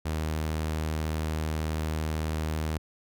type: tone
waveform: sawtooth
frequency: 78.2 Hz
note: D#2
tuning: 9 cents sharp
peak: -24 dBFS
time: 0.05-2.78 s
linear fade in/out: 10 ms
effects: none